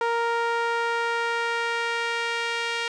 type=tone with band-pass filter sweep; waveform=sawtooth; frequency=466.2 Hz; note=A#4; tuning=in tune; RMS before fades=-26 dBFS; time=0.01-2.88 s; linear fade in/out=2 ms; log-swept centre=1000 to 2600 Hz; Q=1.1; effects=resampled to 22050 Hz